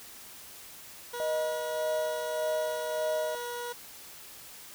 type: tone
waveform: 20% pulse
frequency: 481.6 Hz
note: B4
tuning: 44 cents flat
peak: -30 dBFS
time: 1.13-3.73 s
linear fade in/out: 10 ms
type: tone with tremolo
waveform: sine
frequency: 622.3 Hz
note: D#5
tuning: in tune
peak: -27 dBFS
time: 1.2-3.35 s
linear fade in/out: 0 ms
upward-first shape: sine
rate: 1.7 Hz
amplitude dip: 55%
effects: white hiss -48 dBFS RMS until 4.74 s